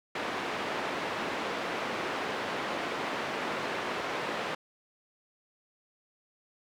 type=band-pass noise; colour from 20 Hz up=pink; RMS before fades=-34 dBFS; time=0.15-4.55 s; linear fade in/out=5 ms; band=330 to 2600 Hz; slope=12 dB/octave; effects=none